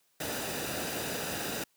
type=noise with comb filter; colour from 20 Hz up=pink; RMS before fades=-35 dBFS; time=0.2-1.64 s; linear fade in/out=5 ms; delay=0.92 ms; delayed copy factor=-0.5; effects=white hiss -71 dBFS RMS until 1.76 s + high-pass 100 Hz 12 dB/octave